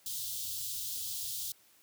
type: band-stop noise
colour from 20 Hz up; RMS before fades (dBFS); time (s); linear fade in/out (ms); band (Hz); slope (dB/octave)
white; -38; 0.06-1.52; 2; 130 to 3200; 48
effects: white hiss -64 dBFS RMS until 1.82 s + high-pass 80 Hz 12 dB/octave